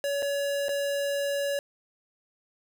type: tone with dropouts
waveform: square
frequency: 565 Hz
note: C#5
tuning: 33 cents sharp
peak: -27 dBFS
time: 0.04-1.59 s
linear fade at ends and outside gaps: 1 ms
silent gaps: 0.223-0.227 / 0.684-0.691 s
effects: none